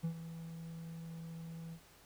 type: tone with ADSR envelope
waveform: triangle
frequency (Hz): 164.81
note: E3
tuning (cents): 0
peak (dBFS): -30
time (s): 0.03-1.8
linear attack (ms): 17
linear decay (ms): 88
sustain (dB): -12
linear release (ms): 73
effects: pink hiss -62 dBFS RMS until 2.05 s